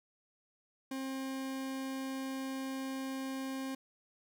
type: tone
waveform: 40% pulse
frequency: 266.3 Hz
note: C4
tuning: 31 cents sharp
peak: -36 dBFS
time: 0.91-3.75 s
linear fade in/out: 5 ms
effects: none